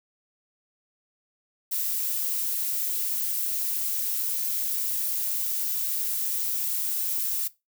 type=noise with amplitude modulation; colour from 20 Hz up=violet; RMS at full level=-26 dBFS; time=1.71-7.48 s; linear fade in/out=10 ms; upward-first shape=sine; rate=195 Hz; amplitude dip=40%; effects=noise-tail reverb RT60 0.2 s tail -17 dB re dry